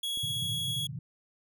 45% pulse tone, 3338 Hz, G#7, 8 cents sharp, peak -31 dBFS, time 0.03-0.87 s, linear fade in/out 5 ms
click, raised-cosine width 3 ms, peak -36 dBFS, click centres 0.174 s
white band-pass noise, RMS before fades -39 dBFS, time 0.23-0.99 s, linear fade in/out 2 ms, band 110 to 150 Hz, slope 48 dB/octave
effects none

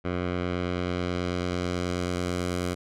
10% pulse tone with low-pass filter sweep, 89.2 Hz, F2, 37 cents sharp, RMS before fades -29 dBFS, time 0.04-2.75 s, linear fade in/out 20 ms, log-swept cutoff 2300 to 11000 Hz, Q 0.9, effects none

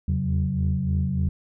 sine tone cluster, 80.3 / 83.7 / 136.6 / 186 Hz, E2 / E2 / C#3 / F#3, -45 / +27 / -25 / +9 cents, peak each -27 / -25 / -26 / -26 dBFS, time 0.08-1.29 s, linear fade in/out 5 ms, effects tanh soft clip ceiling -13 dBFS

